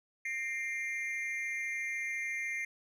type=tone with amplitude modulation; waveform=triangle; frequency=2104 Hz; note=C7; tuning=9 cents sharp; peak=-28 dBFS; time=0.25-2.65 s; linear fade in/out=5 ms; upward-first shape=sine; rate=266 Hz; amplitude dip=95%; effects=none